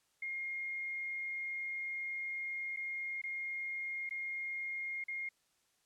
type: tone with dropouts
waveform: sine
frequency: 2134 Hz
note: C7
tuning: 34 cents sharp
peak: -37 dBFS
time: 0.22-5.29 s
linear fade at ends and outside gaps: 5 ms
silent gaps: 2.763-2.77 / 3.217-3.237 / 4.093-4.108 / 5.04-5.082 s
effects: white hiss -75 dBFS RMS until 5.85 s + low-pass 10000 Hz 12 dB/octave